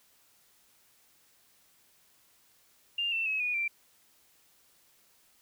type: tone with pitch steps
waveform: sine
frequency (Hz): 2800 / 2681 / 2568 / 2459 / 2355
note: F7 / E7 / E7 / D#7 / D7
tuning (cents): +4 / +29 / -46 / -21 / +4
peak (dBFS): -28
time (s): 2.98-3.68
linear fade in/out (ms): 5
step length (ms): 140
effects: white hiss -65 dBFS RMS until 5.41 s